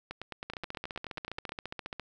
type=two click trains; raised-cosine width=0.3 ms; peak=-22 / -21 dBFS; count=14 / 23; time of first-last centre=0.11-1.493 / 0.5-1.997 s; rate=9.4 / 14.7 Hz; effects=none